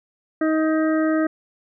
harmonic tone, 314.9 Hz, D#4, 21 cents sharp, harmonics 1 / 2 / 4 / 5 / 6, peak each -18 / -24 / -30 / -32 / -34 dBFS, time 0.41-1.27 s, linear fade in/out 5 ms, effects none

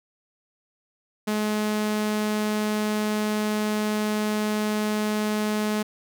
sawtooth tone, 212.3 Hz, G#3, 38 cents sharp, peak -19 dBFS, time 1.27-5.83 s, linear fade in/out 10 ms, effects none

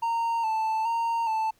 triangle tone with vibrato, 902 Hz, A5, 43 cents sharp, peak -22 dBFS, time 0.02-1.51 s, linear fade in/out 10 ms, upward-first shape square, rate 1.2 Hz, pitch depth 40 cents each way, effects pink hiss -65 dBFS RMS until 1.59 s

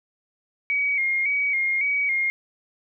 sine tone with vibrato, 2198 Hz, C#7, 15 cents flat, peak -20 dBFS, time 0.7-2.3 s, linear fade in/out 0 ms, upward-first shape square, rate 1.8 Hz, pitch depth 52 cents each way, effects none

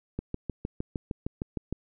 click train, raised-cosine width 3 ms, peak -18 dBFS, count 11, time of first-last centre 0.19-1.726 s, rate 6.51 Hz, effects none

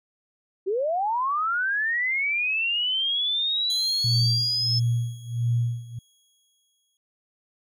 sine linear sweep, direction up, 360 to 5274 Hz, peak -22 dBFS, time 0.66-4.8 s, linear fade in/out 20 ms
20% pulse tone with exponential decay, 3318 Hz, G#7, 2 cents flat, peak -26 dBFS, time 3.7-6.97 s, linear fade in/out 1 ms, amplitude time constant 710 ms
sine tone with tremolo, 118.7 Hz, A#2, 32 cents sharp, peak -19 dBFS, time 4.04-5.99 s, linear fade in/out 5 ms, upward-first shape sine, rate 1.5 Hz, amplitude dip 90%
effects none

